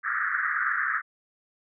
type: band-pass noise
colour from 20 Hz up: white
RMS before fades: -27 dBFS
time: 0.03-1.02 s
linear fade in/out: 50 ms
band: 1200 to 1900 Hz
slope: 96 dB/octave
effects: none

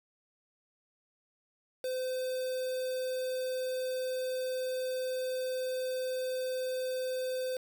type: tone with quantisation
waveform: triangle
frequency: 513 Hz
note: C5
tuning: 34 cents flat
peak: -30 dBFS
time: 1.84-7.57 s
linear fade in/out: 2 ms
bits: 7
effects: none

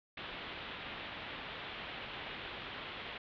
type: low-pass noise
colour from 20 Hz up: white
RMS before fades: -45 dBFS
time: 0.17-3.18 s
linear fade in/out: 5 ms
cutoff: 3600 Hz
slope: 48 dB/octave
effects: none

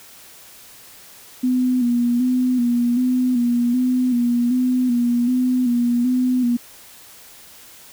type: tone with vibrato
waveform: sine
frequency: 246.2 Hz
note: B3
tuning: 5 cents flat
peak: -15 dBFS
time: 1.43-6.57 s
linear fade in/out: 10 ms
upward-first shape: square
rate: 1.3 Hz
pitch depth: 43 cents each way
effects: white hiss -44 dBFS RMS until 7.92 s

